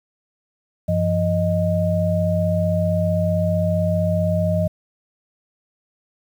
sine tone cluster, 95.7 / 171.2 / 621 Hz, G2 / F3 / D#5, -41 / -34 / -3 cents, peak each -21 dBFS, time 0.88-4.68 s, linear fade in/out 10 ms, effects 8-bit

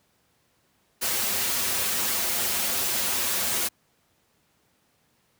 white noise with comb filter, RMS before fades -26 dBFS, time 1.01-3.69 s, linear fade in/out 20 ms, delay 6.7 ms, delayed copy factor -0.65, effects pink hiss -67 dBFS RMS until 5.39 s + high-pass 80 Hz 12 dB/octave

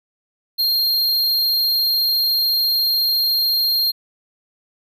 square tone, 4209 Hz, C8, 9 cents sharp, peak -16 dBFS, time 0.58-3.92 s, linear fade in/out 20 ms, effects none

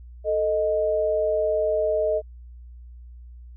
sine tone pair together, 440 / 622.3 Hz, A4 / D#5, 0 / 0 cents, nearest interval tritone, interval 600 cents, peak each -25 / -21 dBFS, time 0.24-2.22 s, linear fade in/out 50 ms, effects added 60 Hz sine -40 dBFS peak until 3.56 s

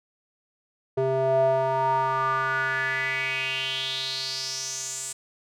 square tone with band-pass filter sweep, 132.5 Hz, C3, 22 cents sharp, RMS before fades -26 dBFS, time 0.97-5.13 s, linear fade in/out 10 ms, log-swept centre 490 to 8100 Hz, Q 5.6, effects none

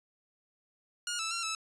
10% pulse tone with pitch steps, 1429 / 1317 / 1369 / 1309 Hz, F6 / E6 / F6 / E6, +39 / -2 / -35 / -13 cents, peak -24 dBFS, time 1.07-1.55 s, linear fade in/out 2 ms, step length 120 ms, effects resampled to 22050 Hz

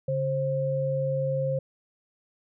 sine tone pair together, 141 / 530 Hz, C#3 / C5, +30 / +22 cents, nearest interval octave + major seventh, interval 2292 cents, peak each -28 / -26 dBFS, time 0.08-1.59 s, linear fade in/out 5 ms, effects none

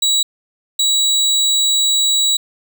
30% pulse tone pair in turn, 3900 / 3900 Hz, B7 / B7, -23 / -23 cents, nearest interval unison, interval 0 cents, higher neither, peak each -10 dBFS, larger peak neither, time 0.02-0.23 / 0.79-2.37 s, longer second, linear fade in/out 5 ms, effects none

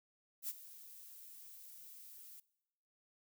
violet noise with ADSR envelope, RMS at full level -39 dBFS, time 0.42-2.4 s, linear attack 69 ms, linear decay 34 ms, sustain -16 dB, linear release 3 ms, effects noise-tail reverb RT60 0.9 s tail -22 dB re dry

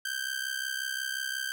sawtooth ring-modulated tone, 1564 Hz, G6, 4 cents flat, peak -25 dBFS, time 0.05-1.52 s, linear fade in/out 0 ms, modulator 32.8 Hz, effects none

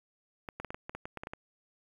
clicks, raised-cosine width 0.5 ms, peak -24 dBFS, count 12, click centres 0.488 / 0.6 / 0.647 / 0.705 / 0.745 / 0.895 / 0.95 / 1.055 / 1.173 / 1.235 / 1.271 / 1.335 s, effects 9-bit

